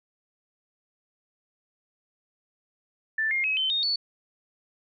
sine tone with pitch steps, 1766 / 2125 / 2556 / 3075 / 3699 / 4450 Hz, A6 / C7 / D#7 / G7 / A#7 / C#8, +6 / +26 / +46 / -34 / -14 / +6 cents, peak -23 dBFS, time 3.18-3.96 s, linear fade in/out 5 ms, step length 130 ms, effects none

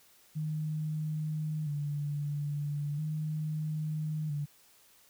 sine tone with vibrato, 150 Hz, D3, 37 cents sharp, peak -31 dBFS, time 0.35-4.46 s, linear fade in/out 20 ms, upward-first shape square, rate 0.38 Hz, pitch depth 49 cents each way, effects white hiss -62 dBFS RMS until 5.09 s

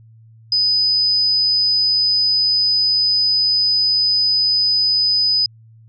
sine tone, 4999 Hz, D#8, 7 cents sharp, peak -13 dBFS, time 0.52-5.46 s, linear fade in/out 2 ms, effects added 112 Hz sine -43 dBFS peak until 5.88 s

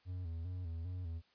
triangle tone with vibrato, 86.6 Hz, F2, 14 cents flat, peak -37 dBFS, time 0.05-1.22 s, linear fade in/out 50 ms, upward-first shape square, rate 2.5 Hz, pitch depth 83 cents each way, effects white hiss -71 dBFS RMS until 1.34 s + resampled to 11025 Hz

